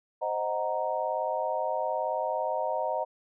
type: chord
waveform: sine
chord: C half-diminished seventh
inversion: none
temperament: equal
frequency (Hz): 523.3 / 622.3 / 740 / 932.3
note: C5 / Eb5 / Gb5 / Bb5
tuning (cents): 0 / 0 / 0 / 0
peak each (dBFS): -34 / -31 / -34 / -32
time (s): 0.21-3.05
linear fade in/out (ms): 20
effects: none